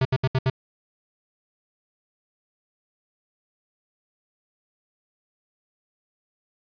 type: tone bursts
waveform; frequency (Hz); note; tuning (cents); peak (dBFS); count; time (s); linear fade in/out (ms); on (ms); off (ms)
square; 130.81; C3; 0; -19; 5; 0.01-0.5; 5; 42; 70
effects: resampled to 11025 Hz + 8-bit